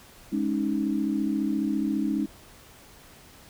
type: chord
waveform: sine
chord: Ab suspended fourth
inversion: none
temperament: just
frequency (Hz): 207.7 / 276.9 / 311.5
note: Ab3 / Db4 / Eb4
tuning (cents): 0 / -2 / +2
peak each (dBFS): -28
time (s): 0.32-2.26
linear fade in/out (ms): 10
effects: pink hiss -51 dBFS RMS until 3.49 s